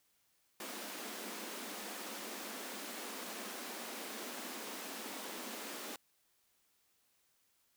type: high-pass noise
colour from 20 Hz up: pink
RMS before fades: -45 dBFS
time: 0.6-5.96 s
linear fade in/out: 2 ms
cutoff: 200 Hz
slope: 96 dB/octave
effects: white hiss -75 dBFS RMS until 7.76 s